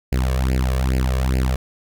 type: tone with flanger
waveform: sawtooth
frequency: 64.4 Hz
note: C2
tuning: 27 cents flat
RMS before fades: -19 dBFS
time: 0.12-1.56 s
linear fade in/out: 5 ms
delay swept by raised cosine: 0.41 to 1.81 ms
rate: 2.4 Hz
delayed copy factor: +0.95
effects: none